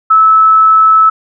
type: tone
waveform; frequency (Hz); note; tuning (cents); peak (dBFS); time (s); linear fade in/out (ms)
sine; 1304; E6; -19; -3; 0.1-1.1; 10
effects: none